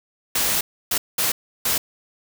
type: noise bursts at uneven times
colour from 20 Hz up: white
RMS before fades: -21 dBFS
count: 4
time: 0.35-0.61 / 0.91-0.98 / 1.18-1.32 / 1.65-1.78 s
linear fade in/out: 5 ms
effects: none